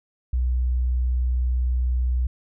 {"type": "tone", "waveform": "sine", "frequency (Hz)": 62.1, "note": "B1", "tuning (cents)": 10, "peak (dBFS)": -19, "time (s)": [0.33, 2.27], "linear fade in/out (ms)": 5, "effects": []}